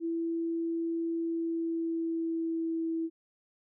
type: tone with pitch glide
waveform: sine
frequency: 332.3 to 327.3 Hz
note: E4 to E4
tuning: +14 to -12 cents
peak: -29 dBFS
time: 0-3.1 s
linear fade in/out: 50 ms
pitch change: -26 cents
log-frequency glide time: 1.16-2.9 s
effects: none